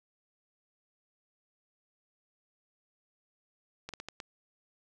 slowing click train, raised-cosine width 0.2 ms, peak -23 dBFS, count 5, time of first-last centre 3.89-4.202 s, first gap 47 ms, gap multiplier 1.35, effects none

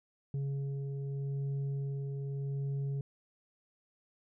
sine tone with frequency modulation, 138.59 Hz, C#3, in tune, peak -33 dBFS, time 0.34-3.01 s, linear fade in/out 2 ms, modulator 278 Hz, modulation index 0.4, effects none

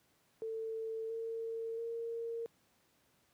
sine tone with pitch steps, 446.4 / 453.9 / 461.6 Hz, A4 / A#4 / A#4, +25 / -46 / -17 cents, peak -37 dBFS, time 0.42-2.46 s, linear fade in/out 0 ms, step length 680 ms, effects pink hiss -72 dBFS RMS until 3.33 s + high-pass 100 Hz 12 dB/octave

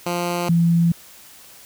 10% pulse / sine tone pair in turn, 174.61 / 169.05 Hz, F3 / E3, 0 / +44 cents, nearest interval minor second, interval 56 cents, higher first, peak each -13 dBFS, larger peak neither, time 0.06-0.49 / 0.49-0.92 s, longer neither, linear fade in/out 5 ms, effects white hiss -45 dBFS RMS until 1.65 s

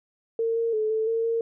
sine tone with pitch steps, 455.7 / 460.2 / 432.3 / 439.8 / 454.7 / 458.7 Hz, A#4 / A#4 / A4 / A4 / A#4 / A#4, -39 / -22 / -31 / -1 / -43 / -28 cents, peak -22 dBFS, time 0.39-1.41 s, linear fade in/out 2 ms, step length 170 ms, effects none

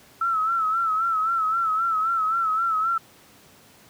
sine tone with vibrato, 1318.5 Hz, E6, in tune, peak -20 dBFS, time 0.21-2.98 s, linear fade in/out 5 ms, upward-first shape sine, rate 3.8 Hz, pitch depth 69 cents each way, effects pink hiss -52 dBFS RMS until 3.89 s + high-pass 100 Hz 12 dB/octave

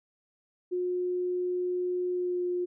sine tone with pitch glide, 360 to 356.5 Hz, F#4 to F4, -47 to +36 cents, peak -27 dBFS, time 0.71-2.66 s, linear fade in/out 20 ms, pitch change -17 cents, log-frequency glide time 2.12-2.43 s, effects none

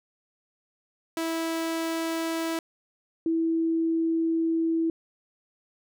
sawtooth / sine tone pair in turn, 327.6 / 327.6 Hz, E4 / E4, -11 / -11 cents, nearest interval unison, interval 0 cents, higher neither, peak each -23 / -22 dBFS, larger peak second, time 1.17-2.59 / 3.26-4.9 s, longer second, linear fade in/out 2 ms, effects none

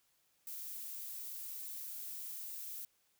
violet noise, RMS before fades -45 dBFS, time 0.47-2.85 s, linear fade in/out 2 ms, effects white hiss -75 dBFS RMS until 3.19 s

